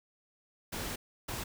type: noise bursts at uneven times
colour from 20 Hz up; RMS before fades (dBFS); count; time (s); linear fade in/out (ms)
pink; -38; 2; 0.72-0.96 / 1.28-1.44; 10
effects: none